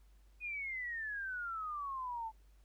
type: exponential sweep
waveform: sine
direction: down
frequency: 2500 to 871 Hz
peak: -38 dBFS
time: 0.4-2.32 s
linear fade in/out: 50 ms
effects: added 50 Hz sine -60 dBFS peak until 2.64 s + pink hiss -75 dBFS RMS until 2.64 s